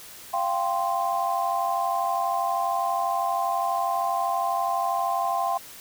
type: chord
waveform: sine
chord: F suspended second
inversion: none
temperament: equal with one note detuned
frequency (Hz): 691.6 / 784 / 1046.5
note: F5 / G5 / C6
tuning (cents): -17 / 0 / 0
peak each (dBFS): -27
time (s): 0.33-5.58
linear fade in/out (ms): 10
effects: white hiss -44 dBFS RMS until 5.8 s